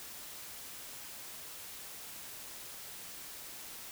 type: silence
effects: white hiss -47 dBFS RMS until 3.91 s